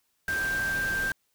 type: tone in noise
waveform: sine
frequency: 1576 Hz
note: G6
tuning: 9 cents sharp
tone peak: -26 dBFS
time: 0.28-1.12 s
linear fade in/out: 2 ms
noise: pink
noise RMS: -37 dBFS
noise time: 0.28-1.12 s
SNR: +8 dB
effects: white hiss -73 dBFS RMS until 1.34 s